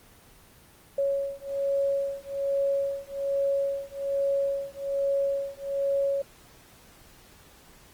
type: beating tone pair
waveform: sine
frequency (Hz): 554.4 / 555.6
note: C#5 / C#5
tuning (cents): 0 / +4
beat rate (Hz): 1.2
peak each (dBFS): -28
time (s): 0.98-6.22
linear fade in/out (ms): 5
effects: pink hiss -54 dBFS RMS until 7.93 s + Opus 24 kbps